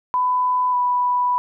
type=tone pair in turn; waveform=sine; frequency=1000 / 986.8 Hz; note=B5 / B5; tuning=+21 / -2 cents; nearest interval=unison; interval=23 cents; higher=first; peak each=-16 dBFS; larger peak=neither; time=0.14-0.73 / 0.73-1.38 s; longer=second; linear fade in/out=0 ms; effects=none